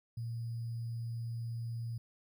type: tone with sample-and-hold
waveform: sine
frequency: 116.1 Hz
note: A#2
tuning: 7 cents flat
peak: -36 dBFS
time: 0.17-1.98 s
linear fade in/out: 5 ms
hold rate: 4900 Hz
effects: none